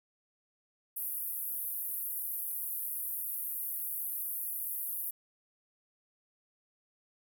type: band-pass noise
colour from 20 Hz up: white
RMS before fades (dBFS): -37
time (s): 0.96-5.11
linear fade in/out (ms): 10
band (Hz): 11000 to 16000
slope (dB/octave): 48
effects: none